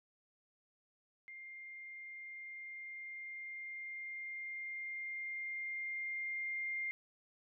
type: tone with level ramp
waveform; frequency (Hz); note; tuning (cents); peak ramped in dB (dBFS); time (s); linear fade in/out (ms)
sine; 2110; C7; +14; -48 to -36; 1.28-6.91; 0
effects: none

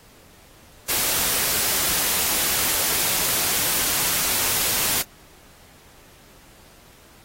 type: noise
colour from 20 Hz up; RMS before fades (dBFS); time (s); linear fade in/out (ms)
white; -22; 0.88-5.03; 20
effects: pink hiss -51 dBFS RMS until 7.24 s + AAC 48 kbps

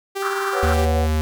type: tone with tremolo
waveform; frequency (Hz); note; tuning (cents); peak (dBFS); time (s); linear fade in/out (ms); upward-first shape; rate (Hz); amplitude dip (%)
sawtooth; 392; G4; 0; -18; 0.15-0.86; 20; sine; 19; 30
type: band-pass noise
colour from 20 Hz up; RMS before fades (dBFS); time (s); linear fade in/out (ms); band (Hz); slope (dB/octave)
white; -26; 0.22-0.74; 5; 1100 to 1500; 48
type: chord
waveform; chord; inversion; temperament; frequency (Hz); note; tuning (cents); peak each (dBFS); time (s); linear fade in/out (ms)
sine; B suspended second; none; just; 493.9 / 555.6 / 740.8; B4 / C#5 / F#5; 0 / +4 / +2; -26; 0.52-1.08; 50
type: tone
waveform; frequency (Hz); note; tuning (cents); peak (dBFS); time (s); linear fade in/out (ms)
square; 77.78; D#2; 0; -18; 0.63-1.21; 0
effects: none

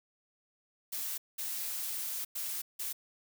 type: noise bursts at uneven times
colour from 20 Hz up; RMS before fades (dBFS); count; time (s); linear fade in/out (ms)
blue; -37; 4; 0.92-1.18 / 1.38-2.25 / 2.35-2.62 / 2.79-2.93; 10
effects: none

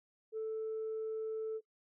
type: tone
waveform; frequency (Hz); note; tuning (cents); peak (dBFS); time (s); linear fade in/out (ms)
sine; 440; A4; 0; -34; 0.32-1.61; 50
effects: noise-tail reverb RT60 0.1 s tail -22 dB re dry + tanh soft clip ceiling -33 dBFS

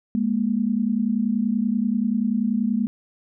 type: tone pair together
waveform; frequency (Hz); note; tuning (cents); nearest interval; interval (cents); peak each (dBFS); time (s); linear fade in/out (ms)
sine; 206.9 / 237.3; G#3 / A#3; -6 / +31; major second; 237; -22; 0.15-2.87; 0
effects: none

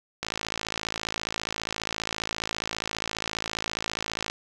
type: click train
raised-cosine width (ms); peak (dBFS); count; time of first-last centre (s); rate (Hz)
0.2; -11; 224; 0.23-4.299; 54.8
effects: none

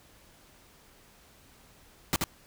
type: noise with echo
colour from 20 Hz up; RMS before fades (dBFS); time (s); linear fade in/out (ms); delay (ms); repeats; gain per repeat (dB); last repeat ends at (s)
pink; -26; 2.13-2.16; 0; 80; 1; -3; 2.24
effects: pink hiss -58 dBFS RMS until 2.46 s

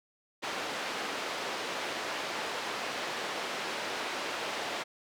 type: band-pass noise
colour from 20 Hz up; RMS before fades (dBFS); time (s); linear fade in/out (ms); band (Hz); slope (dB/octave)
pink; -36; 0.42-4.84; 20; 440 to 4300; 12
effects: none

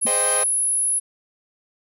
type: tone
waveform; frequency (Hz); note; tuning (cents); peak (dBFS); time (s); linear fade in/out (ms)
sine; 10548; E9; 0; -18; 0.01-1; 20
type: tone with exponential decay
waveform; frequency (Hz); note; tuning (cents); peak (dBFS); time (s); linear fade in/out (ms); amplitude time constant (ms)
sine; 231.3; A#3; -13; -24; 0.05-0.12; 5; 15
type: chord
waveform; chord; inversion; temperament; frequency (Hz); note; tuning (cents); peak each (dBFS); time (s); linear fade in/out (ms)
sawtooth; Ab major seventh; none; equal; 415.3 / 523.3 / 622.3 / 784; Ab4 / C5 / Eb5 / G5; 0 / 0 / 0 / 0; -29 / -23 / -25 / -27; 0.06-0.44; 10
effects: none

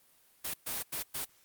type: noise bursts at uneven times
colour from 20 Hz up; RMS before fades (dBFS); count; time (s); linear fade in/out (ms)
white; -36; 4; 0.44-0.54 / 0.66-0.83 / 0.92-1.03 / 1.14-1.25; 10
effects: white hiss -65 dBFS RMS until 1.44 s + Opus 32 kbps

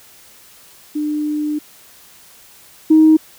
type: tone pair in turn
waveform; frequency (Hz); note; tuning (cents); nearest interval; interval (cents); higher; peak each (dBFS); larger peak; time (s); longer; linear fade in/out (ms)
sine; 300 / 314.2; D4 / D#4; +37 / +17; minor second; 80; second; -17 / -5; second; 0.95-1.59 / 2.9-3.17; first; 10
effects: tanh soft clip ceiling -1 dBFS + white hiss -45 dBFS RMS until 3.38 s

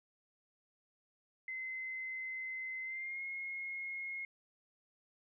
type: tone with pitch glide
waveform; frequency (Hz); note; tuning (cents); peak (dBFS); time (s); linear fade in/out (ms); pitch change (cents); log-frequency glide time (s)
sine; 2056 to 2156; C7 to C#7; -31 to -49; -39; 1.48-4.25; 2; +82; 2.83-3.22
effects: none

